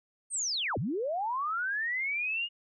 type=linear two-way sweep; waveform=sine; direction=down then up; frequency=8870 to 87.4 to 2886 Hz; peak=-29 dBFS; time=0.3-2.49 s; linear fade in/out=50 ms; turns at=0.78 s; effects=none